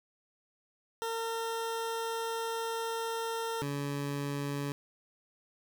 20% pulse tone pair in turn, 455.8 / 142.21 Hz, A#4 / C#3, -39 / +45 cents, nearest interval octave + minor sixth, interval 2016 cents, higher first, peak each -28 dBFS, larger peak neither, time 1.02-3.62 / 3.62-4.72 s, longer first, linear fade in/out 0 ms, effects none

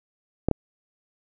clicks, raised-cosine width 2 ms, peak -7 dBFS, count 2, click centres 0.486 / 0.513 s, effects none

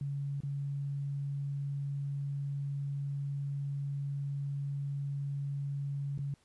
sine tone with dropouts, 140.6 Hz, C#3, 25 cents sharp, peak -33 dBFS, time 0.01-6.34 s, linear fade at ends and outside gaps 2 ms, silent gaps 0.405-0.434 / 6.178-6.189 s, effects pink hiss -69 dBFS RMS until 6.44 s + resampled to 24000 Hz

